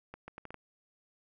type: accelerating click train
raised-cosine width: 0.5 ms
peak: -29 dBFS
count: 6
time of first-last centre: 0.14-0.543 s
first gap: 140 ms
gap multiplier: 0.72
effects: none

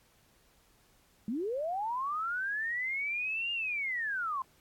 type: linear two-way sweep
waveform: sine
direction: up then down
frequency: 200 to 2831 to 1018 Hz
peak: -31 dBFS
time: 1.28-4.42 s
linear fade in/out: 2 ms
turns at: 3.52 s
effects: pink hiss -66 dBFS RMS until 4.6 s + AAC 64 kbps

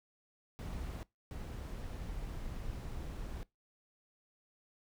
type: noise bursts at uneven times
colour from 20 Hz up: brown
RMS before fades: -42 dBFS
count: 2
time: 0.59-1.03 / 1.31-3.43 s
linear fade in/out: 0 ms
effects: noise-tail reverb RT60 0.2 s tail -22 dB re dry

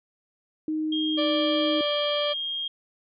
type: tone with pitch glide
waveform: sine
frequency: 311.1 to 309.3 Hz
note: D#4 to D#4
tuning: 0 to -10 cents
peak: -24 dBFS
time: 0.68-1.81 s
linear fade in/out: 2 ms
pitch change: -10 cents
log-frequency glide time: 0.88-1.28 s
type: tone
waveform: sine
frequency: 3232 Hz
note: G#7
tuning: 48 cents flat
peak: -27 dBFS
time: 0.92-2.68 s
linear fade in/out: 5 ms
type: harmonic tone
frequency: 587 Hz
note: D5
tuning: 1 cent flat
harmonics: 1 / 2 / 3 / 4 / 5 / 6 / 7 / 8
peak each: -25 / -33 / -40 / -37 / -39 / -43 / -43 / -42 dBFS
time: 1.17-2.34 s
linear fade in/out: 20 ms
effects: MP3 96 kbps

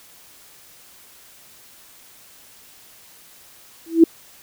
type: tone with exponential growth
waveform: sine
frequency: 329.7 Hz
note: E4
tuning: in tune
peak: -3 dBFS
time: 3.86-4.04 s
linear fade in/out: 5 ms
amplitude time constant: 38 ms
effects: white hiss -48 dBFS RMS until 4.42 s

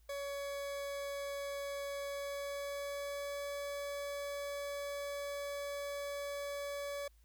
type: tone with pitch glide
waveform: 40% pulse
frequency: 563 to 568.9 Hz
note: C#5 to C#5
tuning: +27 to +45 cents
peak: -38 dBFS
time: 0.09-7.08 s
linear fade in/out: 5 ms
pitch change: +18 cents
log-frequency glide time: 2.01-3.46 s
effects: added 55 Hz sine -62 dBFS peak until 7.24 s + white hiss -75 dBFS RMS until 7.24 s

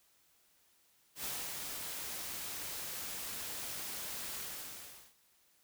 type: noise with ADSR envelope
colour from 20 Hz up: white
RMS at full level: -39 dBFS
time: 1.15-5.15 s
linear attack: 94 ms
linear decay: 260 ms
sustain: -3 dB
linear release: 770 ms
effects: white hiss -70 dBFS RMS until 5.63 s

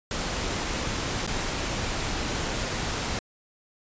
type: noise with dropouts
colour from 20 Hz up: pink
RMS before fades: -29 dBFS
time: 0.11-3.19 s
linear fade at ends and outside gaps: 1 ms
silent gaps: 1.266-1.275 s
effects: resampled to 16000 Hz

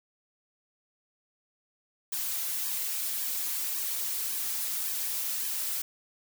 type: noise with flanger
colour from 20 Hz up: blue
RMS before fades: -32 dBFS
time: 2.12-5.82 s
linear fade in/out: 5 ms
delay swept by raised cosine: 1.4 to 5.6 ms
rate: 1.8 Hz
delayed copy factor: -0.75
effects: none

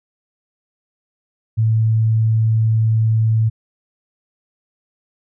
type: tone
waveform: sine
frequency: 111.2 Hz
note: A2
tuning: 19 cents sharp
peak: -12 dBFS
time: 1.57-3.5 s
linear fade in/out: 20 ms
effects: none

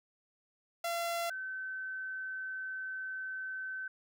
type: tone pair in turn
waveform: sawtooth / sine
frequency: 682 / 1531 Hz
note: F5 / G6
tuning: -41 / -41 cents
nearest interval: octave + major second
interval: 1400 cents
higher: second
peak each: -29 / -37 dBFS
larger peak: first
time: 0.84-1.3 / 1.3-3.88 s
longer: second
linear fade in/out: 5 ms
effects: none

